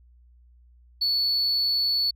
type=tone; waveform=sine; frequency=4435 Hz; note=C#8; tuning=in tune; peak=-19 dBFS; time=1.01-2.11 s; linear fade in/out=10 ms; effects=tanh soft clip ceiling -19 dBFS + added 60 Hz sine -52 dBFS peak until 2.15 s